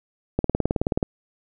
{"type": "click train", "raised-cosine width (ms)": 2, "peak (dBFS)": -7, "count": 13, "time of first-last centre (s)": [0.39, 1.028], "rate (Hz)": 18.8, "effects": []}